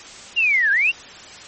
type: linear two-way sweep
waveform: sine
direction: down then up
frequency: 2853 to 1568 to 2853 Hz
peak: -14 dBFS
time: 0.36-0.92 s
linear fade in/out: 20 ms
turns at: 0.71 s
effects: white hiss -39 dBFS RMS until 1.47 s + MP3 32 kbps